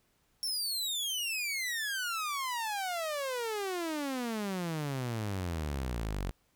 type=exponential sweep; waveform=sawtooth; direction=down; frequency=5480 to 44.04 Hz; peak=-29 dBFS; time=0.43-6.31 s; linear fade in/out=0 ms; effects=pink hiss -72 dBFS RMS until 6.55 s